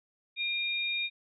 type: tone pair together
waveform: sine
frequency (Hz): 2400 / 3720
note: D7 / A#7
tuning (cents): +37 / -4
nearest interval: minor sixth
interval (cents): 759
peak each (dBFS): -31 / -33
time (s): 0.36-1.1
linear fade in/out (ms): 50
effects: none